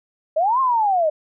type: linear two-way sweep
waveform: sine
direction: up then down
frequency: 594 to 1079 to 594 Hz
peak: -15 dBFS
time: 0.36-1.1 s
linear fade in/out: 10 ms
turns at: 0.6 s
effects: none